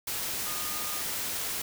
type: tone in noise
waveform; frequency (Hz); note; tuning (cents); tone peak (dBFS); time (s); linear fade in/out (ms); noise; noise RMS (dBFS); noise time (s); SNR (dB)
sine; 1225; D#6; -27; -42; 0.46-1.01; 5; white; -33; 0.07-1.62; -12
effects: none